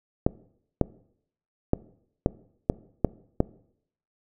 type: clicks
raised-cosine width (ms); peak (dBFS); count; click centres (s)
2; -6; 7; 0.265 / 0.813 / 1.734 / 2.261 / 2.699 / 3.047 / 3.404
effects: noise-tail reverb RT60 0.7 s tail -21 dB re dry